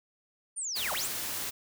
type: linear two-way sweep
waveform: sine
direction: down then up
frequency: 9397 to 521 to 9397 Hz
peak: -32 dBFS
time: 0.56-1.08 s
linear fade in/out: 20 ms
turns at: 0.93 s
type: noise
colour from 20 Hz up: white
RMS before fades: -35 dBFS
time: 0.75-1.51 s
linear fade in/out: 20 ms
effects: none